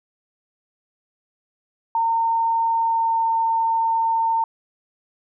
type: tone with pitch glide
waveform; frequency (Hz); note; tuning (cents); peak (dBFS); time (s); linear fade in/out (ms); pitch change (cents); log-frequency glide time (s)
sine; 913 to 907.2; A#5 to A#5; -36 to -47; -17; 1.95-4.44; 2; -11; 2.77-3.31
effects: none